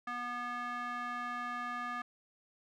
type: tone with band-pass filter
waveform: square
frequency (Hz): 243.1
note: B3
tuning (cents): -27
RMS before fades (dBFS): -39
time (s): 0.07-2.02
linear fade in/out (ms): 5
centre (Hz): 1400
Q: 3.5
effects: none